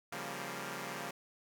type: chord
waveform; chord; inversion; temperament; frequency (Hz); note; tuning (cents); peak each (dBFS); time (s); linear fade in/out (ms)
5% pulse; G half-diminished seventh; second; equal; 138.59 / 174.61 / 196 / 233.1; Db3 / F3 / G3 / Bb3; 0 / 0 / 0 / 0; -34; 0.12-1.11; 5
effects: none